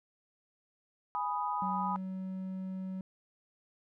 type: chord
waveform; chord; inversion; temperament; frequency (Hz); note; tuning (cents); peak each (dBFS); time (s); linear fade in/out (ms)
sine; G# minor; none; equal; 830.6 / 987.8 / 1244.5; G#5 / B5 / D#6; 0 / 0 / 0; -36 / -34 / -37; 1.15-1.96; 0
type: tone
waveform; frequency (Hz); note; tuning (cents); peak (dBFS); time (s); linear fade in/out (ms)
triangle; 188.2; F#3; +30; -34; 1.62-3.01; 2
effects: none